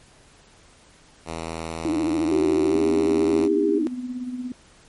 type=tone; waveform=5% pulse; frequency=81.8 Hz; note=E2; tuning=13 cents flat; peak=-18 dBFS; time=1.25-3.49 s; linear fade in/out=50 ms
type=tone with vibrato; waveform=sine; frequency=313.8 Hz; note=D#4; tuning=15 cents sharp; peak=-20 dBFS; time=1.85-3.87 s; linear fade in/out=0 ms; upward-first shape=sine; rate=14 Hz; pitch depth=110 cents each way
type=tone with pitch glide; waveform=sine; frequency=379.6 to 400.8 Hz; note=F#4 to G4; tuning=+44 to +38 cents; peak=-20 dBFS; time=2.31-3.79 s; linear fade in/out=10 ms; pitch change=+94 cents; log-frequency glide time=2.67-2.78 s
type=tone with tremolo; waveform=sine; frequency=249.8 Hz; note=B3; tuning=20 cents sharp; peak=-25 dBFS; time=2.74-4.52 s; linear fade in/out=2 ms; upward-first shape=sine; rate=17 Hz; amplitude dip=55%
effects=pink hiss -53 dBFS RMS until 4.88 s + MP3 48 kbps